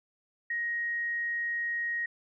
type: tone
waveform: sine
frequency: 1880 Hz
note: A#6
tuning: 14 cents sharp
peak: -29 dBFS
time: 0.5-2.06 s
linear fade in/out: 5 ms
effects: none